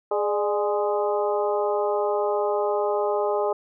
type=harmonic tone with a mistuned harmonic; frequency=207.7 Hz; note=G#3; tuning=in tune; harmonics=2 / 3 / 4 / 5 / 6; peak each=-24 / -26 / -28 / -33 / -34 dBFS; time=0.11-3.53 s; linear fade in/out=5 ms; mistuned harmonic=3; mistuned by=-64 cents; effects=none